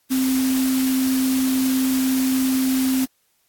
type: tone in noise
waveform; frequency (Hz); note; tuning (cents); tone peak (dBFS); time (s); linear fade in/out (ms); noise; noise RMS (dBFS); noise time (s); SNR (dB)
sine; 261.6; C4; 0; -17; 0.1-3.06; 20; white; -29; 0.1-3.06; +9
effects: white hiss -65 dBFS RMS until 3.48 s + AAC 64 kbps